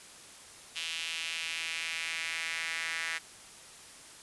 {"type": "tone with high-pass filter sweep", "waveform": "sawtooth", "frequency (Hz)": 164, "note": "E3", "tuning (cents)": -9, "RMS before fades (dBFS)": -36, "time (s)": [0.75, 3.19], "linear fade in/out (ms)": 20, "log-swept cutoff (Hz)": [2900, 1900], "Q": 2.9, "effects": ["white hiss -51 dBFS RMS until 4.22 s", "resampled to 24000 Hz"]}